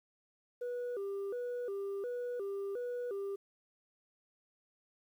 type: tone with vibrato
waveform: sine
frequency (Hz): 440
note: A4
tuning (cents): 0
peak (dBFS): -33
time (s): 0.61-3.36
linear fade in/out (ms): 10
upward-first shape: square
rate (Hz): 1.4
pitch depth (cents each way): 180
effects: tanh soft clip ceiling -35 dBFS + 11-bit